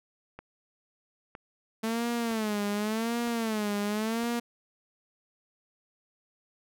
click train, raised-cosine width 0.5 ms, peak -27 dBFS, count 5, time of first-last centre 0.39-4.236 s, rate 1.04 Hz
sawtooth tone with vibrato, 220 Hz, A3, in tune, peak -24 dBFS, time 1.83-4.4 s, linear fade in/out 10 ms, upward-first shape sine, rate 0.9 Hz, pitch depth 130 cents each way
effects none

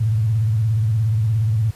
sine tone with vibrato, 110 Hz, A2, in tune, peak -15 dBFS, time 0-1.71 s, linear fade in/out 10 ms, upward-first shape square, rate 17 Hz, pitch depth 87 cents each way, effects pink hiss -47 dBFS RMS until 1.75 s + resampled to 32000 Hz

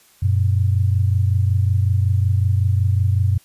sine tone pair together, 93.91 / 119.3 Hz, F#2 / A#2, +26 / +41 cents, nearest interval major third, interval 415 cents, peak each -15 / -20 dBFS, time 0.22-3.38 s, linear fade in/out 10 ms, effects white hiss -53 dBFS RMS until 3.44 s + resampled to 32000 Hz

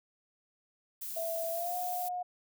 violet noise, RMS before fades -40 dBFS, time 1.01-2.09 s, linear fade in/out 10 ms
sine tone with pitch glide, 660 to 719.7 Hz, E5 to F#5, +2 to -48 cents, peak -33 dBFS, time 1.16-2.23 s, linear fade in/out 10 ms, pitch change +150 cents, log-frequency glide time 1.5-1.76 s
effects none

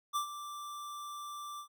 square tone with ADSR envelope, 1174.7 Hz, D6, in tune, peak -30 dBFS, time 0.13-1.68 s, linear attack 30 ms, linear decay 100 ms, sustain -12 dB, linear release 89 ms, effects none

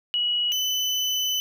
sine / 35% pulse tone pair in turn, 2919 / 3011 Hz, F#7 / F#7, -24 / +30 cents, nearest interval minor second, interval 54 cents, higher second, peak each -21 dBFS, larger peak neither, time 0.14-0.52 / 0.52-1.4 s, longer second, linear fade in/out 0 ms, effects none

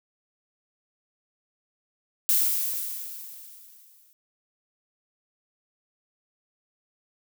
violet noise with exponential decay, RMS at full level -20 dBFS, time 2.29-4.13 s, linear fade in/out 0 ms, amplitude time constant 400 ms, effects none

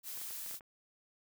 blue noise, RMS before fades -43 dBFS, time 0.03-0.6 s, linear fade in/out 50 ms
clicks, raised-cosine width 0.5 ms, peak -38 dBFS, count 7, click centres 0.174 / 0.215 / 0.308 / 0.463 / 0.511 / 0.543 / 0.608 s
effects none

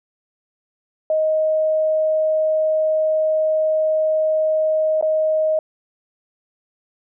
sine tone with dropouts, 626 Hz, D#5, 10 cents sharp, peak -15 dBFS, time 1.1-5.59 s, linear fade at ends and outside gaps 2 ms, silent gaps 5.012-5.025 s, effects none

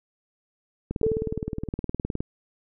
click train, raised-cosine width 3 ms, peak -15 dBFS, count 26, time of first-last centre 0.91-2.205 s, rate 19.3 Hz
sine tone with exponential decay, 442.1 Hz, A4, 8 cents sharp, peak -18 dBFS, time 1.03-1.68 s, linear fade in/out 1 ms, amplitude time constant 140 ms
effects none

